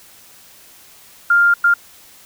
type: tone bursts at uneven times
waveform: sine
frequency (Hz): 1400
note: F6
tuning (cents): +4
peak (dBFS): -9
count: 2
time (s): 1.3-1.54 / 1.64-1.74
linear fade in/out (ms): 5
effects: white hiss -45 dBFS RMS until 2.25 s